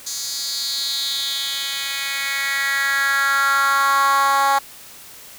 10% pulse tone with high-pass filter sweep, 275.9 Hz, C#4, 8 cents flat, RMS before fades -20 dBFS, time 0.06-4.59 s, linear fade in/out 10 ms, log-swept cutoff 5700 to 880 Hz, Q 3.8, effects white hiss -41 dBFS RMS until 5.38 s

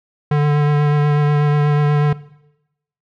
square tone with vibrato, 147.4 Hz, D3, 7 cents sharp, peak -13 dBFS, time 0.31-2.13 s, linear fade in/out 5 ms, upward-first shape triangle, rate 8.2 Hz, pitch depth 19 cents each way, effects noise-tail reverb RT60 0.9 s tail -19 dB re dry + low-pass 2000 Hz 12 dB/octave

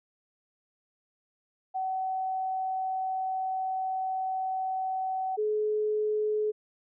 sine tone pair in turn, 756 / 425.9 Hz, F#5 / G#4, +37 / +44 cents, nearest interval minor seventh, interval 993 cents, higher first, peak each -28 / -25 dBFS, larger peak second, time 1.74-5.37 / 5.37-6.52 s, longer first, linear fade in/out 20 ms, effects none

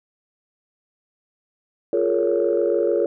sine chord, Bb minor seventh, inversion second, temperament just, 349.6 / 419.5 / 466.2 / 559.4 Hz, F4 / Ab4 / Bb4 / Db5, +2 / +17 / 0 / +16 cents, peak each -22 dBFS, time 1.93-3.06 s, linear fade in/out 2 ms, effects tanh soft clip ceiling -9 dBFS

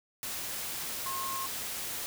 sine tone in noise, 1073 Hz, C6, 43 cents sharp, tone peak -35 dBFS, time 1.06-1.46 s, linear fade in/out 0 ms, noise white, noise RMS -37 dBFS, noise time 0.23-2.06 s, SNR -1 dB, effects none

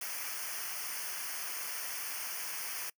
white noise with comb filter, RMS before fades -39 dBFS, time 0.01-2.9 s, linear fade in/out 5 ms, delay 0.26 ms, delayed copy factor -0.9, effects noise-tail reverb RT60 0.1 s tail -24 dB re dry

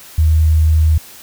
sine tone, 78.7 Hz, D#2, 20 cents sharp, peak -8 dBFS, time 0.18-0.98 s, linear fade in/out 5 ms, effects white hiss -38 dBFS RMS until 1.22 s

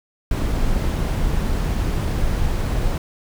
brown noise, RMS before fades -20 dBFS, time 0.31-2.98 s, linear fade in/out 2 ms, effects none

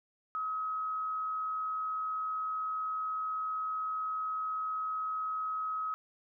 sine tone with frequency modulation, 1275 Hz, D#6, 42 cents sharp, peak -32 dBFS, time 0.35-5.94 s, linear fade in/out 0 ms, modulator 95.8 Hz, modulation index 0.21, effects none

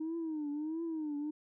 sine tone with vibrato, 311.1 Hz, D#4, in tune, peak -33 dBFS, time 0-1.31 s, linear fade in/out 10 ms, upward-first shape triangle, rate 1.5 Hz, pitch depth 140 cents each way, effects tanh soft clip ceiling -32 dBFS

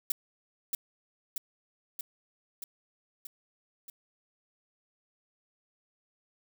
violet noise with echo, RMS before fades -28 dBFS, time 0.1-0.12 s, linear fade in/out 2 ms, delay 630 ms, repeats 6, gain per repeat -3 dB, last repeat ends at 3.9 s, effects none

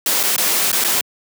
white noise with dropouts, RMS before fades -17 dBFS, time 0.06-1.01 s, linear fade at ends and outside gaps 2 ms, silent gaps 0.231-0.235 / 0.363-0.379 / 0.717-0.728 / 0.841-0.846 s, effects high-pass 200 Hz 12 dB/octave

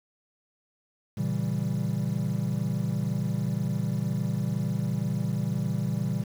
triangle chord, A# diminished seventh, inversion none, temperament equal, 116.54 / 138.59 / 164.81 / 196 Hz, A#2 / C#3 / E3 / G3, 0 / 0 / 0 / 0 cents, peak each -29 dBFS, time 1.17-6.24 s, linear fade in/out 10 ms, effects tanh soft clip ceiling -13 dBFS + 8-bit

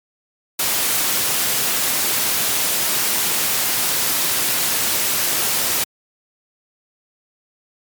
white noise, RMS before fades -19 dBFS, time 0.59-5.84 s, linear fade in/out 5 ms, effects high-pass 100 Hz 12 dB/octave + MP3 96 kbps

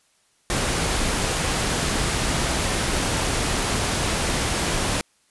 pink noise, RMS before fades -23 dBFS, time 0.5-5.01 s, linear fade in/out 0 ms, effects white hiss -63 dBFS RMS until 5.3 s + resampled to 24000 Hz

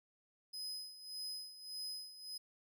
40% pulse tone with tremolo, 5040 Hz, D#8, 21 cents sharp, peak -40 dBFS, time 0.53-2.38 s, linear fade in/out 10 ms, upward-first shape sine, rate 1.7 Hz, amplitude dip 75%, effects none

